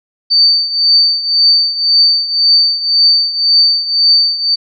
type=tone with tremolo; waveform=sine; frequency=4582 Hz; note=D8; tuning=44 cents flat; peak=-4 dBFS; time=0.3-4.56 s; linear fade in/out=20 ms; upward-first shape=triangle; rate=1.9 Hz; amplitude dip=80%; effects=none